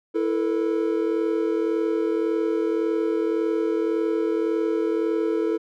triangle chord, E suspended fourth, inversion none, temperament equal with one note detuned, 329.6 / 440 / 481.8 Hz, E4 / A4 / B4, 0 / 0 / -43 cents, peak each -22 / -22 / -28 dBFS, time 0.14-5.58 s, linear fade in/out 20 ms, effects none

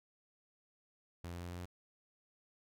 sawtooth tone with pitch steps, 86.3 / 86.9 / 87.5 / 88.11 / 88.73 Hz, F2 / F2 / F2 / F2 / F2, -20 / -8 / +4 / +16 / +28 cents, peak -39 dBFS, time 1.24-1.655 s, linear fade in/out 0 ms, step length 83 ms, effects none

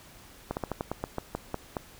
slowing click train, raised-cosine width 1 ms, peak -16 dBFS, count 11, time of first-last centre 0.51-1.768 s, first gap 59 ms, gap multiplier 1.16, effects pink hiss -52 dBFS RMS until 1.99 s

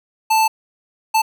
square tone bursts at uneven times, 881 Hz, A5, 2 cents sharp, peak -13 dBFS, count 2, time 0.3-0.48 / 1.14-1.22 s, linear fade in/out 10 ms, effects none

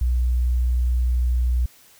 sine tone, 61.3 Hz, B1, 12 cents flat, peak -17 dBFS, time 0.01-1.66 s, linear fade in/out 5 ms, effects white hiss -52 dBFS RMS until 1.99 s

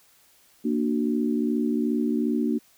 sine chord, Bb augmented, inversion none, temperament equal with one note detuned, 233.1 / 295.7 / 370 Hz, Bb3 / D4 / F#4, 0 / +12 / 0 cents, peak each -24 / -26 / -30 dBFS, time 0.64-2.59 s, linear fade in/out 20 ms, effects white hiss -59 dBFS RMS until 2.77 s

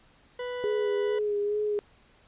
40% pulse tone, 493.9 Hz, B4, in tune, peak -31 dBFS, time 0.39-1.19 s, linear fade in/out 5 ms
sine tone with vibrato, 415.6 Hz, G#4, 1 cent sharp, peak -25 dBFS, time 0.64-1.79 s, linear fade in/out 0 ms, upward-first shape sine, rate 2.3 Hz, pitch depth 28 cents each way
effects pink hiss -60 dBFS RMS until 2.27 s + resampled to 8000 Hz

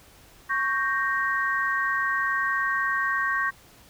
sine chord, G diminished, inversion second, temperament equal, 1108.7 / 1568 / 1864.7 Hz, Db6 / G6 / Bb6, 0 / 0 / 0 cents, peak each -27 dBFS, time 0.49-3.51 s, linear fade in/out 20 ms, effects pink hiss -53 dBFS RMS until 3.89 s

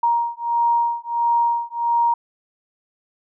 sine beating tone pair, 939 / 940.5 Hz, A#5 / A#5, +12 / +15 cents, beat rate 1.5 Hz, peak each -20 dBFS, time 0.03-2.14 s, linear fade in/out 5 ms, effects none

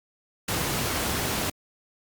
pink noise, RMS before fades -27 dBFS, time 0.48-1.5 s, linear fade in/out 5 ms, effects high-pass 60 Hz 12 dB/octave + Opus 48 kbps

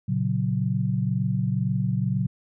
sine chord, F# major, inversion first, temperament equal, 116.54 / 138.59 / 185 Hz, A#2 / C#3 / F#3, 0 / 0 / 0 cents, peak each -26 dBFS, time 0.08-2.27 s, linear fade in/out 10 ms, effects none

